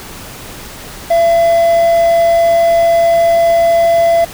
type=tone with quantisation; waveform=triangle; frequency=674 Hz; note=E5; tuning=38 cents sharp; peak=-5 dBFS; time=1.1-4.25 s; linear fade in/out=10 ms; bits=5; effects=pink hiss -30 dBFS RMS until 4.33 s